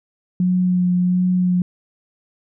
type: tone with vibrato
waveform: sine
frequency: 180.6 Hz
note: F#3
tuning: 42 cents flat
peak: -14 dBFS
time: 0.4-1.62 s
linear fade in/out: 2 ms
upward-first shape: sine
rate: 1.4 Hz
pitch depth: 15 cents each way
effects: none